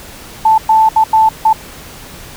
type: tone bursts at uneven times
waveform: sine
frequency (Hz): 880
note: A5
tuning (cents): 0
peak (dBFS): -5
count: 5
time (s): 0.45-0.58 / 0.69-0.89 / 0.96-1.04 / 1.13-1.29 / 1.45-1.53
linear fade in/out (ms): 5
effects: pink hiss -33 dBFS RMS until 2.36 s